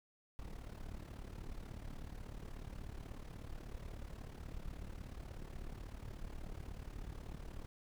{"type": "noise with amplitude modulation", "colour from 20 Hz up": "brown", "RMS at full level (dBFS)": -44, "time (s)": [0.39, 7.66], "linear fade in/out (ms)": 0, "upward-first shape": "sine", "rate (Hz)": 36.4, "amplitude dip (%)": 75, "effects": []}